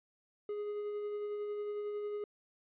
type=tone with tremolo; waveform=triangle; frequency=415.3 Hz; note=G#4; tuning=in tune; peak=-33 dBFS; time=0.49-2.24 s; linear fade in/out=2 ms; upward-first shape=sine; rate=11 Hz; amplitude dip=25%; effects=resampled to 8000 Hz